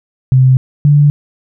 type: tone pair in turn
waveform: sine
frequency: 130 / 145.92 Hz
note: C3 / D3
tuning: -11 / -11 cents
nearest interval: major second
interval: 200 cents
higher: second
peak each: -4 dBFS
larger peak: neither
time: 0.32-0.57 / 0.85-1.1 s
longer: neither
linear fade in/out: 0 ms
effects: none